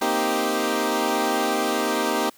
15% pulse chord, C minor seventh, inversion third, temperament equal, 233.1 / 261.6 / 311.1 / 392 Hz, Bb3 / C4 / Eb4 / G4, 0 / 0 / 0 / 0 cents, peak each -21 / -22 / -20 / -19 dBFS, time 0.01-2.3 s, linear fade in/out 10 ms, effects white hiss -54 dBFS RMS until 2.37 s

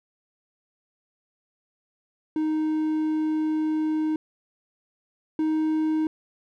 triangle tone pair in turn, 311.1 / 312.9 Hz, D#4 / D#4, 0 / +10 cents, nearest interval unison, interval 10 cents, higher second, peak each -20 / -19 dBFS, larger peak second, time 2.36-4.16 / 5.39-6.07 s, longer first, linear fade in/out 2 ms, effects none

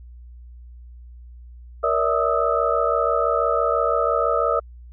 sine tone cluster, 469.4 / 572 / 647 / 1238 / 1304 Hz, A#4 / D5 / E5 / D#6 / E6, +12 / -46 / -32 / -9 / -19 cents, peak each -24 dBFS, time 1.83-4.6 s, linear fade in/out 10 ms, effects added 60 Hz sine -39 dBFS peak until 4.92 s

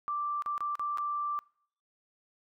sine tone with dropouts, 1174.7 Hz, D6, in tune, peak -30 dBFS, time 0.08-1.39 s, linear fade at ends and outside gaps 0 ms, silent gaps 0.422-0.461 / 0.579-0.606 / 0.754-0.795 / 0.974-0.983 s, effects noise-tail reverb RT60 0.6 s tail -25 dB re dry

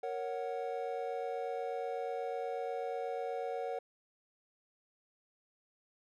triangle chord, F# major, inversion first, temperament equal, 466.2 / 554.4 / 740 Hz, A#4 / C#5 / F#5, 0 / 0 / 0 cents, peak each -37 / -39 / -38 dBFS, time 0.03-3.79 s, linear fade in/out 5 ms, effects none

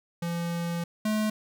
square tone pair in turn, 170.5 / 214.8 Hz, F3 / A3, -41 / -41 cents, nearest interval major third, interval 400 cents, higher second, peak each -29 / -25 dBFS, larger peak second, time 0.22-0.84 / 1.05-1.3 s, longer first, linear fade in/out 5 ms, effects none

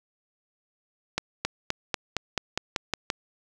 accelerating click train, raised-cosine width 0.2 ms, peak -8 dBFS, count 10, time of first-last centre 1.18-3.102 s, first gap 270 ms, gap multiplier 0.94, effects none

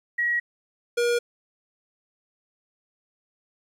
sine / square tone pair in turn, 1909 / 477.2 Hz, A#6 / A#4, +41 / +41 cents, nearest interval 2 octaves, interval 2400 cents, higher first, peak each -21 dBFS, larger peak neither, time 0.18-0.4 / 0.97-1.19 s, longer neither, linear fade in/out 10 ms, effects low-pass 10000 Hz 12 dB/octave + 10-bit

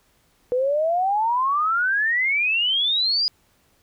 sine exponential sweep, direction up, 486.2 to 4978 Hz, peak -18 dBFS, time 0.52-3.28 s, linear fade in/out 0 ms, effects pink hiss -62 dBFS RMS until 3.82 s

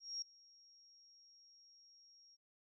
sine tone with ADSR envelope, 5588 Hz, F8, in tune, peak -39 dBFS, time 0-2.37 s, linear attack 220 ms, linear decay 3 ms, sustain -24 dB, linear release 32 ms, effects noise-tail reverb RT60 0.1 s tail -21 dB re dry

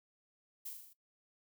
violet noise with echo, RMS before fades -43 dBFS, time 0.65-0.7 s, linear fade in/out 10 ms, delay 39 ms, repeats 6, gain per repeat -3 dB, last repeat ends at 0.934 s, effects noise-tail reverb RT60 0.1 s tail -17 dB re dry

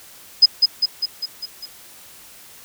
sine tone with echo, 5030 Hz, D#8, 18 cents sharp, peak -5 dBFS, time 0.42-0.46 s, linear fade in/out 10 ms, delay 200 ms, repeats 6, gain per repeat -4 dB, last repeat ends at 1.66 s, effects white hiss -44 dBFS RMS until 2.64 s

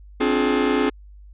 45% pulse chord, D half-diminished seventh, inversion third, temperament just, 264.3 / 293.7 / 352.4 / 422.9 Hz, C4 / D4 / F4 / Ab4, +18 / 0 / +16 / +31 cents, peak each -22 / -24 / -26 / -22 dBFS, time 0.2-0.9 s, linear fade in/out 10 ms, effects added 50 Hz sine -41 dBFS peak until 1.33 s + resampled to 8000 Hz

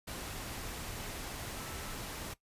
sine tone in noise, 1318.5 Hz, E6, in tune, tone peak -52 dBFS, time 1.56-1.96 s, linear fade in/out 10 ms, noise pink, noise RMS -42 dBFS, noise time 0.07-2.34 s, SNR -13 dB, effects noise-tail reverb RT60 0.1 s tail -17 dB re dry + resampled to 32000 Hz

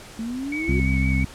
sine exponential sweep, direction up, 219.6 to 370 Hz, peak -26 dBFS, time 0.19-0.8 s, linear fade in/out 2 ms
sine tone with vibrato, 2236 Hz, C#7, 14 cents sharp, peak -27 dBFS, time 0.52-1.24 s, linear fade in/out 5 ms, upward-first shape sine, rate 5.8 Hz, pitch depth 29 cents each way
harmonic tone, 65.8 Hz, C2, 10 cents sharp, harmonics 1 / 2 / 3 / 4, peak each -21 / -24 / -26 / -27 dBFS, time 0.68-1.25 s, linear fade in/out 5 ms
effects pink hiss -42 dBFS RMS until 1.34 s + low-pass 10000 Hz 12 dB/octave

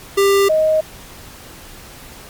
square / sine tone pair in turn, 396.4 / 626.3 Hz, G4 / D#5, +19 / +11 cents, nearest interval minor sixth, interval 792 cents, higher second, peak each -11 dBFS, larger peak neither, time 0.17-0.49 / 0.49-0.81 s, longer neither, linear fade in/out 10 ms, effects pink hiss -38 dBFS RMS until 2.29 s + MP3 96 kbps

